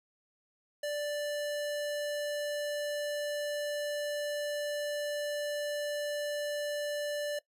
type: tone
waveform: square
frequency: 587.3 Hz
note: D5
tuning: in tune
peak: -33 dBFS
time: 0.83-7.39 s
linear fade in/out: 5 ms
effects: noise-tail reverb RT60 0.1 s tail -19 dB re dry + resampled to 32000 Hz